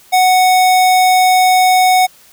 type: tone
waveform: square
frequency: 740 Hz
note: F#5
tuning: in tune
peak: -8 dBFS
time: 0.12-2.07 s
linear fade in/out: 20 ms
effects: white hiss -45 dBFS RMS until 2.32 s